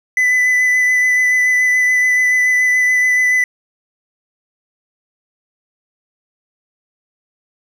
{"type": "tone with vibrato", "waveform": "triangle", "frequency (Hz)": 2000, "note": "B6", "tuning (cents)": 21, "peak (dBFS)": -9, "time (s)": [0.17, 3.44], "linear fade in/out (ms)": 2, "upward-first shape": "sine", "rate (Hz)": 7, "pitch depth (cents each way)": 12, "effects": []}